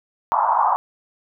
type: band-pass noise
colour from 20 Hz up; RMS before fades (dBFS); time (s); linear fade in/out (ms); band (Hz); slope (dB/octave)
pink; -18; 0.32-0.76; 0; 780 to 1100; 48
effects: none